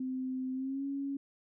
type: tone with pitch glide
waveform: sine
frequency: 258.7 to 277.3 Hz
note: C4 to C#4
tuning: -19 to +1 cents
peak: -33 dBFS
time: 0-1.17 s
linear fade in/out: 5 ms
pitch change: +120 cents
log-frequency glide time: 0.53-0.85 s
effects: none